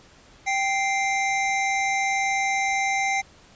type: tone pair together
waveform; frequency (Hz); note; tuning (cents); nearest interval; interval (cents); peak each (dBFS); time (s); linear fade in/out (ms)
square; 783 / 2093; G5 / C7; -2 / 0; octave + perfect fourth; 1702; -25; 0.46-3.22; 20
effects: pink hiss -52 dBFS RMS until 3.55 s + resampled to 16000 Hz